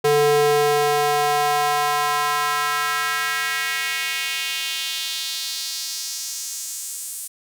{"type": "tone with high-pass filter sweep", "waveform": "square", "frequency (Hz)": 146.83, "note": "D3", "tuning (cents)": 0, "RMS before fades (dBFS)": -22, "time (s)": [0.04, 7.28], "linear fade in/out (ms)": 10, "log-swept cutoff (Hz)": [380, 9100], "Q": 2.1, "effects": []}